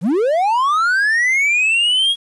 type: linear sweep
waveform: triangle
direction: up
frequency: 144.8 to 3322 Hz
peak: -11 dBFS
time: 0.01-2.16 s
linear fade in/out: 50 ms
effects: resampled to 24000 Hz + 8-bit